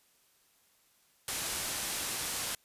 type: low-pass noise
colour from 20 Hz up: white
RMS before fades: -36 dBFS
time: 1.28-2.55 s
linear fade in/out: 2 ms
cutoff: 12000 Hz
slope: 24 dB/octave
effects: white hiss -68 dBFS RMS until 2.64 s + resampled to 32000 Hz